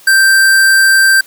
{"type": "tone", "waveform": "square", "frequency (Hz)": 1568, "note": "G6", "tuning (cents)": 0, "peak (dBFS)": -6, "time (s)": [0.07, 1.21], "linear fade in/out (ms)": 5, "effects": ["white hiss -41 dBFS RMS until 1.26 s", "high-pass 150 Hz 12 dB/octave"]}